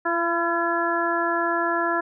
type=harmonic tone with a mistuned harmonic; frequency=339.7 Hz; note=F4; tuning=48 cents flat; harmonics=1 / 2 / 3 / 4 / 5; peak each=-27 / -27 / -27 / -27 / -27 dBFS; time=0.05-2.01 s; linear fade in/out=10 ms; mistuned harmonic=3; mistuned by=-21 cents; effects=none